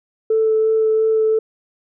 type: tone with vibrato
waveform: sine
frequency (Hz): 439.9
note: A4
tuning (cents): 0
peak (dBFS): -12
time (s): 0.3-1.39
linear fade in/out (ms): 5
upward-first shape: sine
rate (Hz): 2.9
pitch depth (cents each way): 9
effects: tanh soft clip ceiling -8 dBFS